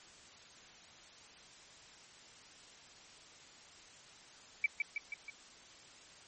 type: tone with echo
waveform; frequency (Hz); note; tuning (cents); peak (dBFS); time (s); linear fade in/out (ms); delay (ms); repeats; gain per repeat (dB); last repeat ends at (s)
sine; 2303; D7; -34; -26; 4.64-4.66; 2; 160; 4; -4; 5.3
effects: white hiss -57 dBFS RMS until 6.27 s + MP3 32 kbps